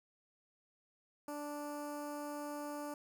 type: tone with notch filter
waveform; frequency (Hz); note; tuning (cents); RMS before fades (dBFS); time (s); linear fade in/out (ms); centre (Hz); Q
15% pulse; 293; D4; -4; -43; 1.28-2.94; 2; 3300; 0.63
effects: none